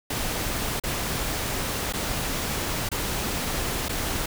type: noise with dropouts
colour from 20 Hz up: pink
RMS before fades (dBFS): -28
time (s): 0.1-4.26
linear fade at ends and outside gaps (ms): 5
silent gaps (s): 0.799-0.836 / 1.926-1.935 / 2.89-2.915 / 3.885-3.892
effects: none